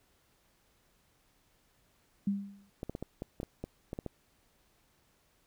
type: tone with exponential decay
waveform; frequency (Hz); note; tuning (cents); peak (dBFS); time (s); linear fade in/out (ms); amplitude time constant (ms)
sine; 199.5; G3; +31; -25; 2.27-2.7; 5; 92
type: clicks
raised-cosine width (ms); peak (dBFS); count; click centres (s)
2; -24; 11; 2.831 / 2.896 / 2.951 / 3.026 / 3.221 / 3.401 / 3.431 / 3.64 / 3.931 / 3.989 / 4.063
effects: pink hiss -70 dBFS RMS until 5.46 s